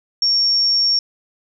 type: tone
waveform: sine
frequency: 5510 Hz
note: F8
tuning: 24 cents flat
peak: -13 dBFS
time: 0.22-0.99 s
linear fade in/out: 2 ms
effects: none